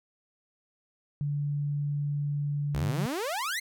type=tone; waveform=sine; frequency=144.9 Hz; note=D3; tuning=23 cents flat; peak=-27 dBFS; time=1.21-3.06 s; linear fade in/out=0 ms
type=exponential sweep; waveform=sawtooth; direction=up; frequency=61 to 2151 Hz; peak=-26 dBFS; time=2.74-3.6 s; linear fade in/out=10 ms
effects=none